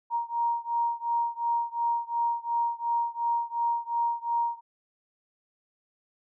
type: beating tone pair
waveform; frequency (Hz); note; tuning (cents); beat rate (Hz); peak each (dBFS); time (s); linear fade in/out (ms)
sine; 937 / 939.8; A#5 / A#5; +9 / +14; 2.8; -28 / -29; 0.1-4.61; 50
effects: none